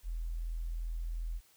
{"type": "tone", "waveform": "sine", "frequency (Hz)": 41.4, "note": "E1", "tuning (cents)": 8, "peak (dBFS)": -34, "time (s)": [0.03, 1.41], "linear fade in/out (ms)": 50, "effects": ["white hiss -65 dBFS RMS until 1.56 s"]}